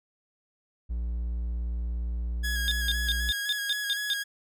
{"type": "tone", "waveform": "triangle", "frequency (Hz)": 58.6, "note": "A#1", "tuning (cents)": 10, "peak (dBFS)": -26, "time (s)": [0.89, 3.32], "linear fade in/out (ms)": 20}
{"type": "tone with vibrato", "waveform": "sawtooth", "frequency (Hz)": 1661, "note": "G#6", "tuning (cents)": 0, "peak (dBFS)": -26, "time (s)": [2.43, 4.24], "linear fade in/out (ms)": 20, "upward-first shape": "square", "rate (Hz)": 3.9, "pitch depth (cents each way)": 21}
{"type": "tone bursts", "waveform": "sine", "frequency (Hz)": 3600, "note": "A7", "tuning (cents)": 39, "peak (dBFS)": -24, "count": 8, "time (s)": [2.68, 4.134], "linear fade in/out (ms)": 0, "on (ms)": 33, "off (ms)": 170}
{"effects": []}